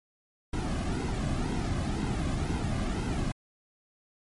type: noise with flanger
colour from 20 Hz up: brown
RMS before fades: -30 dBFS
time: 0.53-3.32 s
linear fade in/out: 5 ms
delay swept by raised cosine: 1.7 to 2.21 ms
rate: 2 Hz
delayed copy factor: -0.65
effects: MP3 48 kbps